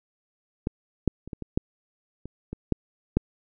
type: clicks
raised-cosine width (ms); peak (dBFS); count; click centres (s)
3; -12 / -7 / -26 / -21 / -21 / -9 / -24 / -20 / -8 / -7; 10; 0.671 / 1.077 / 1.276 / 1.332 / 1.423 / 1.575 / 2.256 / 2.53 / 2.723 / 3.17
effects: none